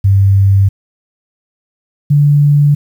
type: tone pair in turn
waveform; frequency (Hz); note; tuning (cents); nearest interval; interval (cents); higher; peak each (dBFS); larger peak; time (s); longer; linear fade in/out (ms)
sine; 98 / 145.27; G2 / D3; 0 / -19; perfect fifth; 681; second; -5; neither; 0.04-0.69 / 2.1-2.75; neither; 10
effects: 7-bit